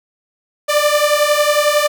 sawtooth beating tone pair, 587.3 / 598.3 Hz, D5 / D5, 0 / +32 cents, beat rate 11 Hz, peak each -11 dBFS, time 0.68-1.88 s, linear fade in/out 20 ms, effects none

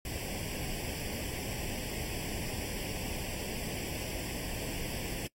pink noise with comb filter, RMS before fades -38 dBFS, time 0.05-5.27 s, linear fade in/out 2 ms, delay 0.38 ms, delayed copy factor +0.85, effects noise-tail reverb RT60 0.1 s tail -24 dB re dry + AAC 48 kbps

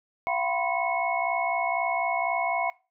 sine tone cluster, 686 / 750 / 985 / 1047 / 2191 Hz, F5 / F#5 / B5 / C6 / C#7, -31 / +23 / -5 / +1 / -21 cents, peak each -29 / -30 / -31 / -36 / -31 dBFS, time 0.27-2.7 s, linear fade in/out 0 ms, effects noise-tail reverb RT60 0.3 s tail -21 dB re dry

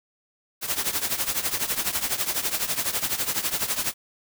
white noise with tremolo, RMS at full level -23 dBFS, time 0.61-3.94 s, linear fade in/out 50 ms, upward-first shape triangle, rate 12 Hz, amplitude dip 85%, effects none

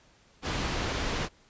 pink low-pass noise, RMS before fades -31 dBFS, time 0.42-1.29 s, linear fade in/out 50 ms, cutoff 5400 Hz, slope 12 dB/octave, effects pink hiss -61 dBFS RMS until 1.49 s + resampled to 16000 Hz

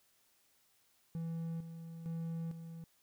triangle tone with tremolo, 165.1 Hz, E3, 3 cents sharp, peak -35 dBFS, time 1.15-2.84 s, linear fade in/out 0 ms, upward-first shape square, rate 1.1 Hz, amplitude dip 60%, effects white hiss -72 dBFS RMS until 3.02 s

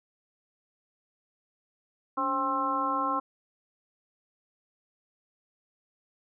harmonic tone with a mistuned harmonic, 265.4 Hz, C4, 25 cents sharp, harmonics 1 / 2 / 3 / 4 / 5, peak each -35 / -37 / -35 / -28 / -32 dBFS, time 2.17-3.2 s, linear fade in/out 10 ms, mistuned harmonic 1, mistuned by +110 cents, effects none

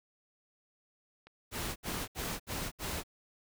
clicks, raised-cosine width 0.3 ms, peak -37 dBFS, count 4, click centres 1.27 / 1.985 / 2.031 / 2.072 s
pink noise bursts, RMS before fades -37 dBFS, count 5, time 1.51-3.036 s, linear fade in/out 50 ms, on 250 ms, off 69 ms
effects none

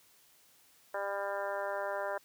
harmonic tone, 199.4 Hz, G3, 30 cents sharp, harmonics 2 / 3 / 4 / 5 / 6 / 7 / 8 / 9, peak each -44 / -36 / -42 / -41 / -49 / -44 / -44 / -48 dBFS, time 0.94-2.18 s, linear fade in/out 5 ms, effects white hiss -64 dBFS RMS until 2.24 s + high-pass 60 Hz 12 dB/octave

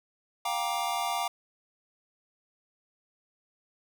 square chord, G minor seventh, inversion third, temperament just, 705.6 / 784 / 940.8 / 1176 Hz, F5 / G5 / Bb5 / D6, +18 / 0 / +16 / +2 cents, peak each -34 / -35 / -35 / -36 dBFS, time 0.45-1.28 s, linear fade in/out 5 ms, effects none

